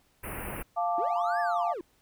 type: band-stop noise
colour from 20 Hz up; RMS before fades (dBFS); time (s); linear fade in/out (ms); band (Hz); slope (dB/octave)
pink; -37; 0.23-0.63; 10; 2800 to 9100; 96
type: chord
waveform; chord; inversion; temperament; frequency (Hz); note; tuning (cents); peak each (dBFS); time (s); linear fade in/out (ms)
sine; D minor; first; equal; 698.5 / 880 / 1174.7; F5 / A5 / D6; 0 / 0 / 0; -27 / -33 / -33; 0.76-1.74; 20
type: linear two-way sweep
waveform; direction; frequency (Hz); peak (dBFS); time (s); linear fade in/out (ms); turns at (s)
triangle; up then down; 309.6 to 1765 to 309.6; -32; 0.98-1.81; 2; 1.4
effects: pink hiss -67 dBFS RMS until 2.01 s